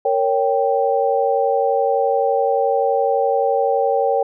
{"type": "chord", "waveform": "sine", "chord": "G diminished", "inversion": "first", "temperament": "equal with one note detuned", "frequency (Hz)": [462.7, 554.4, 784], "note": ["Bb4", "Db5", "G5"], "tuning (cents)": [-13, 0, 0], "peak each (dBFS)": -19, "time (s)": [0.05, 4.23], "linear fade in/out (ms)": 5, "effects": []}